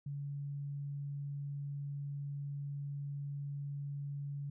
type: tone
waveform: sine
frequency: 142.1 Hz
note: C#3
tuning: 43 cents sharp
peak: -38 dBFS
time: 0.06-4.5 s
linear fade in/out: 5 ms
effects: none